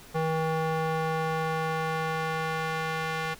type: tone with band-pass filter sweep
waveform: square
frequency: 160 Hz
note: D#3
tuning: 49 cents sharp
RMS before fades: -29 dBFS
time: 0.14-3.35 s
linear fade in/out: 20 ms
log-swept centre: 690 to 1700 Hz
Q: 0.85
effects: pink hiss -50 dBFS RMS until 3.39 s